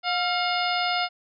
harmonic tone with a mistuned harmonic, 716 Hz, F5, 43 cents sharp, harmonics 1 / 2 / 3 / 4 / 5 / 6 / 7, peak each -26 / -29 / -31 / -32 / -33 / -34 / -34 dBFS, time 0.03-1.09 s, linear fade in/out 50 ms, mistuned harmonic 2, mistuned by -61 cents, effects none

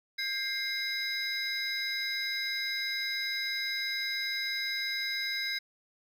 triangle tone cluster, 1604 / 2105 / 3914 / 5020 Hz, G6 / C7 / B7 / D#8, +39 / +10 / -16 / +15 cents, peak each -37 / -33 / -35 / -36 dBFS, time 0.18-5.59 s, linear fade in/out 10 ms, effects 11-bit

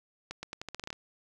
accelerating click train, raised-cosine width 0.2 ms, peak -21 dBFS, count 11, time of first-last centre 0.31-0.929 s, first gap 120 ms, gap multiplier 0.84, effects none

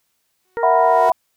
sawtooth tone with exponential growth, 370 Hz, F#4, in tune, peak -23 dBFS, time 0.45-1.1 s, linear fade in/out 0 ms, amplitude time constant 140 ms
harmonic tone, 466.2 Hz, A#4, in tune, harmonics 1 / 2 / 3 / 4, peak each -21 / -27 / -31 / -33 dBFS, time 0.57-1.09 s, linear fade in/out 0 ms
sine chord, E suspended second, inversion none, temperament equal, 659.3 / 740 / 987.8 Hz, E5 / F#5 / B5, 0 / 0 / 0 cents, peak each -16 dBFS, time 0.63-1.12 s, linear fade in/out 2 ms
effects white hiss -68 dBFS RMS until 1.36 s

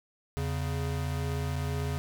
square tone pair together, 82.8 / 138.7 Hz, E2 / C#3, +8 / +1 cents, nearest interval major sixth, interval 893 cents, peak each -33 / -33 dBFS, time 0.37-1.98 s, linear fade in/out 0 ms, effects none

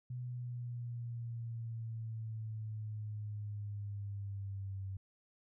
sine exponential sweep, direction down, 124.6 to 96 Hz, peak -39 dBFS, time 0.1-4.97 s, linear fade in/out 5 ms, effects none

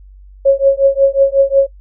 sine tone with tremolo, 548 Hz, C#5, 20 cents flat, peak -3 dBFS, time 0.45-1.67 s, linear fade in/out 10 ms, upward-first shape triangle, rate 5.5 Hz, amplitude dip 100%, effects noise-tail reverb RT60 0.1 s tail -23 dB re dry + added 48 Hz sine -36 dBFS peak until 1.8 s

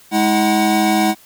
square tone cluster, 209.1 / 322.1 / 749 Hz, G#3 / E4 / F#5, +12 / -40 / +21 cents, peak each -18 dBFS, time 0.11-1.15 s, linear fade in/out 50 ms, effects white hiss -47 dBFS RMS until 1.25 s

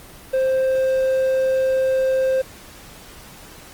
triangle tone, 525 Hz, C5, 6 cents sharp, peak -14 dBFS, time 0.33-2.42 s, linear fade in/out 10 ms, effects pink hiss -42 dBFS RMS until 3.73 s + Opus 24 kbps

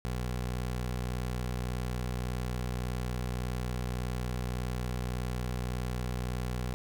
20% pulse tone, 61.74 Hz, B1, in tune, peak -27 dBFS, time 0.05-6.74 s, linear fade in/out 0 ms, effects none

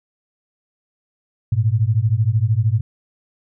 sine beating tone pair, 103.9 / 116.9 Hz, G#2 / A#2, +1 / +5 cents, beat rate 13 Hz, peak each -17 dBFS, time 1.52-2.81 s, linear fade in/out 5 ms, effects none

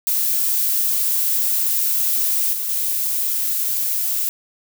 violet noise with level steps, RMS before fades -19 / -24 / -21 dBFS, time 0.07-4.29 s, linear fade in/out 0 ms, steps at 2.53 / 2.69 s, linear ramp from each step 2 ms, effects none

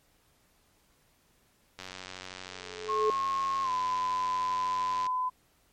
click train, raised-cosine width 0.2 ms, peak -23 dBFS, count 305, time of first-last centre 1.79-5.066 s, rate 92.8 Hz
sine tone with exponential growth, 430 Hz, A4, 40 cents flat, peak -22 dBFS, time 2.45-3.1 s, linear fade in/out 1 ms, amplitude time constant 140 ms
sine tone with pitch glide, 1083 to 1010.5 Hz, C#6 to B5, -41 to +39 cents, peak -27 dBFS, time 2.88-5.3 s, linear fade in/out 20 ms, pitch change -120 cents, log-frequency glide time 3.63-3.7 s
effects pink hiss -67 dBFS RMS until 5.72 s + MP3 64 kbps

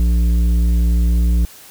sine tone with tanh clipping, 58.27 Hz, A#1, in tune, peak -13 dBFS, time 0-1.45 s, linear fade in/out 0 ms, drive 10 dB, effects white hiss -41 dBFS RMS until 1.7 s

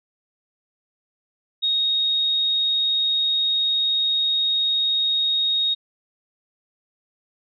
sine tone, 3741 Hz, A#7, 5 cents sharp, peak -18 dBFS, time 1.62-5.75 s, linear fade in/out 20 ms, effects none

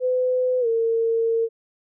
sine tone with pitch glide, 506 to 456 Hz, B4 to A#4, +42 to -38 cents, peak -18 dBFS, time 0-1.49 s, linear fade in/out 50 ms, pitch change -180 cents, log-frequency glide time 0.6-0.67 s, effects none

